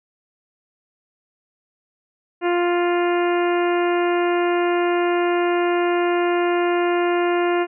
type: harmonic tone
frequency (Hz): 350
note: F4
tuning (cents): +4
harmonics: 1 / 2 / 3 / 4 / 5 / 6 / 7 / 8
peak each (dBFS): -18 / -24 / -28 / -30 / -32 / -34 / -35 / -36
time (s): 2.41-7.67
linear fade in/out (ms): 50
effects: none